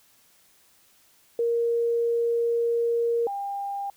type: tone pair in turn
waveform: sine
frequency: 467.9 / 799.7 Hz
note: A#4 / G5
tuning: +6 / +34 cents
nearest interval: major sixth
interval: 928 cents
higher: second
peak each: -21 / -28 dBFS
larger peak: first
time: 1.39-3.27 / 3.27-3.9 s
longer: first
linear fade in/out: 2 ms
effects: white hiss -60 dBFS RMS until 3.96 s